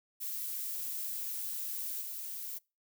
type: noise with level steps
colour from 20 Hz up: violet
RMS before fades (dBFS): -38 / -41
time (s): 0.2-2.59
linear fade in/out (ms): 20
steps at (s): 2.01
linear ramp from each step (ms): 10
effects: noise-tail reverb RT60 0.3 s tail -26 dB re dry